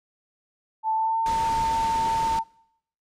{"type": "tone with pitch glide", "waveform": "sine", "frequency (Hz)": [881, 901.6], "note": ["A5", "A5"], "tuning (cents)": [2, 42], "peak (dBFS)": -21, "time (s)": [0.83, 2.44], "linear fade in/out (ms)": 50, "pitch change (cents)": 40, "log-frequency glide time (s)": [0.94, 1.2]}
{"type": "noise", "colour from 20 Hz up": "pink", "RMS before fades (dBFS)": -34, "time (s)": [1.26, 2.39], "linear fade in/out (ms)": 0}
{"effects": ["noise-tail reverb RT60 0.8 s tail -25 dB re dry", "low-pass 8000 Hz 12 dB/octave"]}